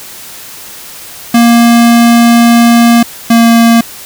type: tone pair in turn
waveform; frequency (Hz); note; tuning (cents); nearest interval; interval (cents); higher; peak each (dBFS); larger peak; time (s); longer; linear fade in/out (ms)
square; 234.7 / 231.3; A#3 / A#3; +12 / -13; unison; 25; first; -3; neither; 1.34-3.03 / 3.3-3.81; first; 5
effects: white hiss -28 dBFS RMS until 4.05 s